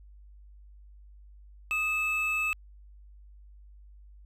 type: tone pair together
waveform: triangle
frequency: 1244.5 / 2610 Hz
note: D#6 / E7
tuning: 0 / -18 cents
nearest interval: octave + minor second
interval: 1282 cents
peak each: -34 / -25 dBFS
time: 1.71-2.53 s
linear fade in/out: 0 ms
effects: added 50 Hz sine -49 dBFS peak until 4.25 s